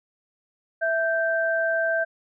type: tone pair together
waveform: sine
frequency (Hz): 658 / 1565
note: E5 / G6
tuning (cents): -3 / -3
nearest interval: octave + minor third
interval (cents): 1500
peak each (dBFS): -23 / -24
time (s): 0.81-2.05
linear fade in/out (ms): 20
effects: none